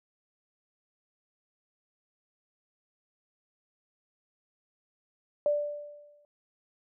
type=tone with exponential decay; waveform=sine; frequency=587.3 Hz; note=D5; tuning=in tune; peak=-21 dBFS; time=5.46-6.25 s; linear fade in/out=1 ms; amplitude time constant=170 ms; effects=none